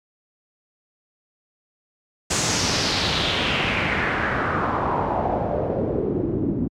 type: noise with low-pass filter sweep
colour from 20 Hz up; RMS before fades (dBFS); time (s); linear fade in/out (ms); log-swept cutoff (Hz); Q
pink; -22; 2.3-6.68; 10; 7500 to 260; 2.9
effects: high-pass 80 Hz 12 dB/octave